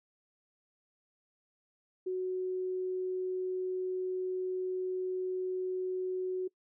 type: tone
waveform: sine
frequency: 370 Hz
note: F#4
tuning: in tune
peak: -31 dBFS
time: 2.06-6.48 s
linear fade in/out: 10 ms
effects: noise-tail reverb RT60 0.1 s tail -22 dB re dry